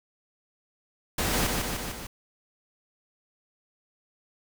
pink noise with echo, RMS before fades -27 dBFS, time 1.18-1.47 s, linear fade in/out 5 ms, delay 150 ms, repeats 4, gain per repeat -3 dB, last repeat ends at 2.07 s, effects none

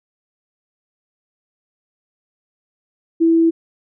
sine tone, 329.6 Hz, E4, in tune, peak -10 dBFS, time 3.2-3.51 s, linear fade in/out 20 ms, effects none

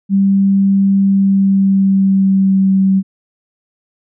sine tone with pitch glide, 196 to 192.19 Hz, G3 to G3, 0 to -34 cents, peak -8 dBFS, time 0.09-3.03 s, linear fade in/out 50 ms, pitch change -34 cents, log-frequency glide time 1.04-2.71 s, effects none

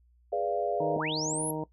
sine chord, G# diminished seventh, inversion none, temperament equal with one note detuned, 415.3 / 493.9 / 587.3 / 693.2 Hz, G#4 / B4 / D5 / F5, 0 / 0 / 0 / -13 cents, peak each -33 / -34 / -32 / -31 dBFS, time 0.32-0.97 s, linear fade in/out 10 ms
harmonic tone, 155.56 Hz, D#3, in tune, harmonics 1 / 2 / 3 / 4 / 5 / 6, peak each -37 / -35 / -36 / -40 / -45 / -39 dBFS, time 0.8-1.64 s, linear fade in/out 5 ms
sine linear sweep, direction up, 100.3 to 11460 Hz, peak -31 dBFS, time 0.96-1.51 s, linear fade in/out 5 ms
effects noise-tail reverb RT60 0.1 s tail -18 dB re dry + added 60 Hz sine -60 dBFS peak until 1.72 s

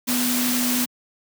sine tone in noise, 246.9 Hz, B3, in tune, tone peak -22 dBFS, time 0.07-0.86 s, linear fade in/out 20 ms, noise white, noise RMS -24 dBFS, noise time 0.07-0.86 s, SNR -1 dB, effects high-pass 150 Hz 12 dB/octave

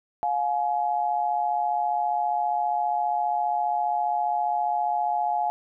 sine tone pair together, 710 / 844.9 Hz, F5 / G#5, +28 / +30 cents, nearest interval minor third, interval 302 cents, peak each -25 dBFS, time 0.23-5.5 s, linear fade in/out 0 ms, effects none

